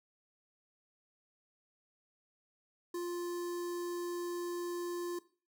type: tone with notch filter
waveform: square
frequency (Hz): 349.5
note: F4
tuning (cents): +1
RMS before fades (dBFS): -38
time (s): 2.94-5.19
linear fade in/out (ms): 5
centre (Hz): 2600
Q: 0.86
effects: noise-tail reverb RT60 0.4 s tail -18 dB re dry